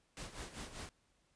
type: noise with tremolo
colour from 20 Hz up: pink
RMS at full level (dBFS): -45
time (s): 0.17-0.89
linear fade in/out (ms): 0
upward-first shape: sine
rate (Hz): 5.1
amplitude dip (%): 70
effects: pink hiss -75 dBFS RMS until 1.35 s + resampled to 22050 Hz